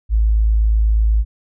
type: tone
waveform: sine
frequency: 54.1 Hz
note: A1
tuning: 29 cents flat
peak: -11 dBFS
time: 0.09-1.25 s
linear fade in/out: 50 ms
effects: none